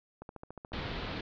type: click train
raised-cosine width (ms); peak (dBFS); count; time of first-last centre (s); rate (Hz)
1; -30; 9; 0.22-0.791; 14
type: low-pass noise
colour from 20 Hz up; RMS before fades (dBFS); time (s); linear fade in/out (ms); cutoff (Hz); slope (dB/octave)
pink; -38; 0.73-1.21; 5; 4400; 48
effects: none